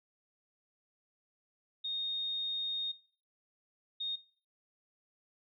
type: tone bursts at uneven times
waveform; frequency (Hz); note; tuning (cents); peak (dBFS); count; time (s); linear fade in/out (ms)
sine; 3700; A#7; -14; -34; 2; 1.84-2.92 / 4-4.16; 10
effects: noise-tail reverb RT60 0.5 s tail -21 dB re dry